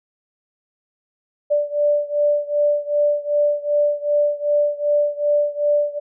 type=beating tone pair; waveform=sine; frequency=586 / 588.6 Hz; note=D5 / D5; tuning=-4 / +4 cents; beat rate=2.6 Hz; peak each=-18 / -20 dBFS; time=1.5-6 s; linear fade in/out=20 ms; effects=none